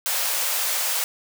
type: high-pass noise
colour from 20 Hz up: white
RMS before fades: -24 dBFS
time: 0.06-1.04 s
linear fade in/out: 0 ms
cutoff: 480 Hz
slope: 96 dB/octave
effects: none